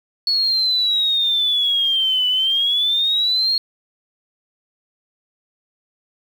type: exponential two-way sweep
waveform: sine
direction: down then up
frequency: 4395 to 2972 to 4298 Hz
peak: -15 dBFS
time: 0.27-3.58 s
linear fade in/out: 2 ms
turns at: 2.28 s
effects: 7-bit